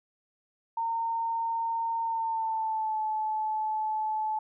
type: tone with pitch glide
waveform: sine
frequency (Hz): 915 to 865.6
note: A#5 to A5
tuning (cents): -32 to -29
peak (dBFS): -27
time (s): 0.77-4.39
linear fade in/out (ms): 5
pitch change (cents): -97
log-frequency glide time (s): 2.01-3
effects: none